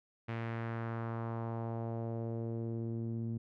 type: tone with low-pass filter sweep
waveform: sawtooth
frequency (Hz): 114.8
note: A#2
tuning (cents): -26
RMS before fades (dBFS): -38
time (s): 0.28-3.38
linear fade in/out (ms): 10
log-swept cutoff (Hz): 2300 to 240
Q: 1.7
effects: none